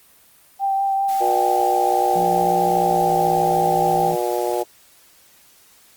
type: tone with vibrato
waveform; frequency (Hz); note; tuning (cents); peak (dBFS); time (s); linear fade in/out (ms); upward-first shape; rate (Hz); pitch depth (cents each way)
sine; 784; G5; 0; -17; 0.59-4.14; 50; triangle; 5; 16
type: noise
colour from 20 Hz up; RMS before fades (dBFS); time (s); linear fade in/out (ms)
white; -37; 1.08-4.63; 10
type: harmonic tone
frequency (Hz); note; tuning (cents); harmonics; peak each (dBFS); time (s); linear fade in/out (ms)
120.4; B2; -44; 3 / 4 / 5 / 6 / 7; -24 / -25 / -26 / -27 / -27; 1.2-4.64; 20
type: tone with pitch glide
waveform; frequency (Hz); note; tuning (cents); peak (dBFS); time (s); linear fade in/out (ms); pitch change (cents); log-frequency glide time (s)
sine; 174.61 to 166.15; F3 to E3; 0 to +14; -27; 2.15-4.16; 10; -86; 2.82-3.14
effects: white hiss -52 dBFS RMS until 5.96 s + Opus 32 kbps